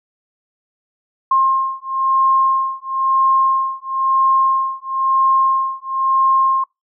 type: beating tone pair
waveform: sine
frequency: 1064 / 1065 Hz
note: C6 / C6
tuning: +29 / +30 cents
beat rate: 1 Hz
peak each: -16 dBFS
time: 1.31-6.64 s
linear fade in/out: 5 ms
effects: noise-tail reverb RT60 0.2 s tail -26 dB re dry

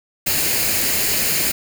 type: noise with comb filter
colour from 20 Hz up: white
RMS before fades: -19 dBFS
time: 0.26-1.52 s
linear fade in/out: 10 ms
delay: 0.43 ms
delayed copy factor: +0.5
effects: none

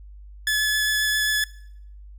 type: tone with vibrato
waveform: sawtooth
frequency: 1716 Hz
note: A6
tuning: 44 cents flat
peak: -16 dBFS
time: 0.47-1.44 s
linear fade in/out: 2 ms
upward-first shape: sine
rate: 7.5 Hz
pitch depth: 9 cents each way
effects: noise-tail reverb RT60 0.7 s tail -21 dB re dry + added 50 Hz sine -40 dBFS peak until 2.18 s

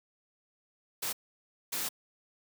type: noise bursts at uneven times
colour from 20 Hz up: white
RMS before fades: -34 dBFS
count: 2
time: 1.02-1.13 / 1.72-1.89 s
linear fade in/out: 10 ms
effects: high-pass 150 Hz 12 dB/octave

